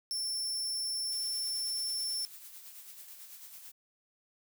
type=tone; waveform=sawtooth; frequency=5390 Hz; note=E8; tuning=38 cents sharp; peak=-30 dBFS; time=0.11-2.25 s; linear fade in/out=0 ms
type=noise with tremolo; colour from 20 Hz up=blue; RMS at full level=-48 dBFS; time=1.11-3.72 s; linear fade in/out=10 ms; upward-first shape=sine; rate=9.1 Hz; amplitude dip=45%
effects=none

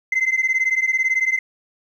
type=beating tone pair; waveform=sine; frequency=2055 / 2073 Hz; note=C7 / C7; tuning=-32 / -17 cents; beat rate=18 Hz; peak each=-18 dBFS; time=0.12-1.39 s; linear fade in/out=5 ms; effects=tanh soft clip ceiling -13 dBFS + 9-bit

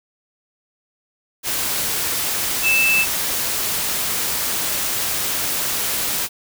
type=tone in noise; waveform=sine; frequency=2637 Hz; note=E7; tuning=in tune; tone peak=-14 dBFS; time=2.62-3.06 s; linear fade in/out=50 ms; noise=white; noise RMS=-22 dBFS; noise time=1.43-6.29 s; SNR=+5 dB; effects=none

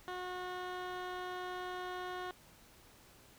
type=tone with low-pass filter; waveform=15% pulse; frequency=363.6 Hz; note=F#4; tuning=30 cents flat; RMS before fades=-42 dBFS; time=0.08-2.31 s; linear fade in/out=0 ms; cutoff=3000 Hz; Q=1.1; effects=pink hiss -61 dBFS RMS until 3.38 s

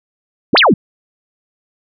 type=exponential two-way sweep; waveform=sine; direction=up then down; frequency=155.56 to 5010 to 155.56 Hz; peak=-6 dBFS; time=0.53-0.74 s; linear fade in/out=5 ms; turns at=0.58 s; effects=none

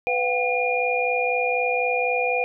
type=tone cluster; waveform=sine; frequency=498.3 / 709 / 773 / 2424 Hz; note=B4 / F5 / G5 / D#7; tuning=+15 / +26 / -24 / -46 cents; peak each=-24 / -27 / -29 / -24 dBFS; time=0.07-2.44 s; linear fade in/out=0 ms; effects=none

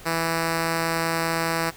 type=tone; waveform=5% pulse; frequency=164.81 Hz; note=E3; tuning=in tune; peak=-11 dBFS; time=0.05-1.71 s; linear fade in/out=20 ms; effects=pink hiss -45 dBFS RMS until 1.76 s

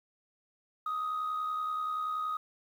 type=tone with amplitude modulation; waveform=sine; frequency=1251 Hz; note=D#6; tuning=9 cents sharp; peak=-27 dBFS; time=0.86-2.37 s; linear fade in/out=5 ms; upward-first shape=sine; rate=70.5 Hz; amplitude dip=50%; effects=tanh soft clip ceiling -28 dBFS + 10-bit

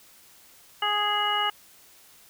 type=harmonic tone; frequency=415.3 Hz; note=G#4; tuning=in tune; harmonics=1 / 2 / 3 / 4 / 5 / 7; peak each=-39 / -28 / -28 / -33 / -34 / -27 dBFS; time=0.82-1.5 s; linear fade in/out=5 ms; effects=white hiss -54 dBFS RMS until 2.29 s

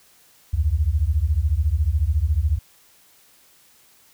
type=beating tone pair; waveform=sine; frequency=69 / 83 Hz; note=C#2 / E2; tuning=-7 / +12 cents; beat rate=14 Hz; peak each=-20 / -20 dBFS; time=0.53-2.59 s; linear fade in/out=10 ms; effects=white hiss -55 dBFS RMS until 4.13 s

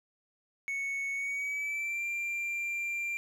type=tone with pitch glide; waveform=triangle; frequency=2214 to 2373 Hz; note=C#7 to D7; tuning=-3 to +17 cents; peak=-30 dBFS; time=0.68-3.17 s; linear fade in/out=0 ms; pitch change=+120 cents; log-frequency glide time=1.13-2.06 s; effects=none

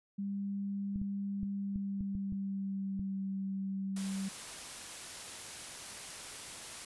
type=tone with pitch glide; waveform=sine; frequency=199.1 to 193.77 Hz; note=G3 to G3; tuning=+27 to -20 cents; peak=-34 dBFS; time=0.18-4.29 s; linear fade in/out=10 ms; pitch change=-47 cents; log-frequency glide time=1.48-3.17 s
type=clicks; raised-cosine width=5 ms; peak=-29 dBFS; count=8; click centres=0.959 / 1.016 / 1.431 / 1.759 / 2.008 / 2.152 / 2.324 / 2.995 s
type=noise; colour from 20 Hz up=white; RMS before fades=-45 dBFS; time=3.96-6.85 s; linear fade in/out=5 ms
effects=resampled to 24000 Hz

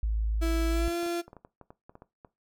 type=tone; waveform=sine; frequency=54 Hz; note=A1; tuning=32 cents flat; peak=-25 dBFS; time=0.03-0.88 s; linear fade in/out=0 ms
type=tone with pitch glide; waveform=35% pulse; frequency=329.6 to 343.4 Hz; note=E4 to F4; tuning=0 to -29 cents; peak=-27 dBFS; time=0.41-1.22 s; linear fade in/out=20 ms; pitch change=+71 cents; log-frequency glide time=0.69-0.97 s
type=clicks; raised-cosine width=1 ms; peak=-33 dBFS; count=12; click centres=1.03 / 1.063 / 1.28 / 1.331 / 1.367 / 1.449 / 1.613 / 1.705 / 1.895 / 1.954 / 2.021 / 2.248 s
effects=noise-tail reverb RT60 0.2 s tail -17 dB re dry

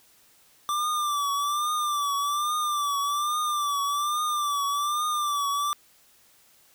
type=tone with vibrato; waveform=square; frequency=1174.7 Hz; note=D6; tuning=in tune; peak=-25 dBFS; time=0.69-5.73 s; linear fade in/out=0 ms; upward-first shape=triangle; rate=1.2 Hz; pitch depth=78 cents each way; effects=white hiss -59 dBFS RMS until 6.74 s

